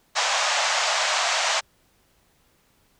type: band-pass noise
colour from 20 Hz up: pink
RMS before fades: -23 dBFS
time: 0.15-1.61 s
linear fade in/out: 20 ms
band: 610 to 7400 Hz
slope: 48 dB/octave
effects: pink hiss -63 dBFS RMS until 2.99 s